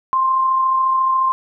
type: tone with amplitude modulation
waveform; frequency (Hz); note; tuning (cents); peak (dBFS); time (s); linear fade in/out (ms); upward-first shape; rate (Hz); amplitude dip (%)
sine; 1051; C6; +7; -12; 0.13-1.32; 0; sine; 34.2; 30
effects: none